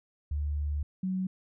sine tone pair in turn, 73.42 / 186.99 Hz, D2 / F#3, 0 / +19 cents, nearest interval octave + major third, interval 1619 cents, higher second, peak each -28 dBFS, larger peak neither, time 0.31-0.83 / 1.03-1.27 s, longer first, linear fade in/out 5 ms, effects none

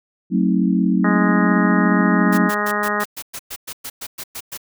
sine chord, F# diminished seventh, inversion none, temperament just, 185 / 222 / 266.4 / 319.7 Hz, F#3 / A3 / C4 / Eb4, 0 / +16 / +31 / +47 cents, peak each -17 / -20 / -21 / -23 dBFS, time 0.3-2.51 s, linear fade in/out 50 ms
harmonic tone, 207.7 Hz, G#3, in tune, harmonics 1 / 2 / 3 / 4 / 5 / 6 / 7 / 8 / 9, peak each -27 / -27 / -28 / -28 / -28 / -24 / -29 / -29 / -25 dBFS, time 1.04-3.04 s, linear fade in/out 5 ms
white noise bursts, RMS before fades -30 dBFS, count 14, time 2.32-4.576 s, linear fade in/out 10 ms, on 59 ms, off 110 ms
effects none

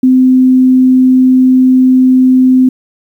sine tone, 257.1 Hz, C4, 30 cents flat, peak -3 dBFS, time 0.03-2.69 s, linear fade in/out 5 ms, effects 7-bit

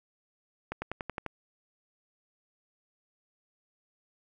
accelerating click train, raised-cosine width 0.5 ms, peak -19 dBFS, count 7, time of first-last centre 0.72-1.263 s, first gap 100 ms, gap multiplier 0.96, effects none

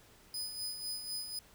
sawtooth tone with tremolo, 4998 Hz, D#8, 7 cents sharp, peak -33 dBFS, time 0.34-1.39 s, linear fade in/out 2 ms, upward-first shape sine, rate 4 Hz, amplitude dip 55%, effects pink hiss -61 dBFS RMS until 1.54 s

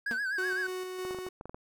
triangle tone with vibrato, 1589 Hz, G6, 23 cents sharp, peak -28 dBFS, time 0.06-0.67 s, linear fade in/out 5 ms, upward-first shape sine, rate 7.9 Hz, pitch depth 100 cents each way
sawtooth tone with exponential decay, 233.1 Hz, A#3, in tune, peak -30 dBFS, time 0.11-0.23 s, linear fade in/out 0 ms, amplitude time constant 25 ms
45% pulse tone with tremolo, 369.3 Hz, F#4, 3 cents flat, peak -34 dBFS, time 0.38-1.29 s, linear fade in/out 5 ms, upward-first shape square, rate 3.3 Hz, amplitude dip 30%
clicks, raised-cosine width 1 ms, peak -28 dBFS, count 9, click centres 1.051 / 1.109 / 1.147 / 1.187 / 1.266 / 1.411 / 1.456 / 1.495 / 1.545 s
effects none

